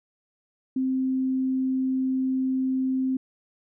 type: tone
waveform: sine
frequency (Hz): 261.3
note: C4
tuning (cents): -2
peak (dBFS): -22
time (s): 0.76-3.17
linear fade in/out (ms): 5
effects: none